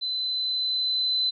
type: tone with level ramp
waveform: sine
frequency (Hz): 4032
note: B7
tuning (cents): +35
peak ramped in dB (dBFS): -26 to -21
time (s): 0.01-1.31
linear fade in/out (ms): 20
effects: none